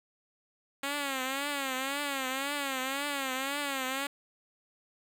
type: tone with vibrato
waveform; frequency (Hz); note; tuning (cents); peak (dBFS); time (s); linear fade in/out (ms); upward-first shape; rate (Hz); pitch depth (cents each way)
5% pulse; 273.6; C#4; -23; -20; 0.83-4.07; 5; triangle; 1.9; 120
effects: none